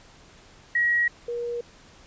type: tone pair in turn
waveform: sine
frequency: 1905 / 476.2 Hz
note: A#6 / A#4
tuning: +37 / +37 cents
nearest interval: 2 octaves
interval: 2400 cents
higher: first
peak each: -19 / -27 dBFS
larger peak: first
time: 0.75-1.08 / 1.28-1.61 s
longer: neither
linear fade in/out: 5 ms
effects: pink hiss -52 dBFS RMS until 2.06 s + resampled to 16000 Hz